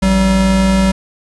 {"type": "tone pair together", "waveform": "square", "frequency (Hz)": [56.81, 191.1], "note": ["A#1", "G3"], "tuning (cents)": [-44, -44], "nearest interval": "octave + major sixth", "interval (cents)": 2100, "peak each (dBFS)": [-17, -11], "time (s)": [0.02, 0.92], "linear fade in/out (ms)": 10, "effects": ["resampled to 24000 Hz", "8-bit"]}